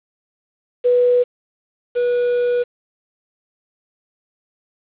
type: tone pair in turn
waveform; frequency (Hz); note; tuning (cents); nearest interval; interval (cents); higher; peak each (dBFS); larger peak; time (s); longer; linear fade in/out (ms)
sine / triangle; 491.5 / 486.7; B4 / B4; -8 / -25; unison; 17; first; -11 / -13; first; 0.84-1.24 / 1.95-2.64; second; 20
effects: resampled to 8000 Hz + 7-bit